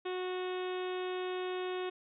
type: harmonic tone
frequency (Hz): 366.8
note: F#4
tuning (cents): -15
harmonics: 1 / 2 / 3 / 4 / 5 / 6 / 7 / 8 / 9 / 10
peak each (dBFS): -35 / -44 / -46 / -50 / -51 / -54 / -50 / -54 / -53 / -53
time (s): 0.05-1.9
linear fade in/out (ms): 10
effects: none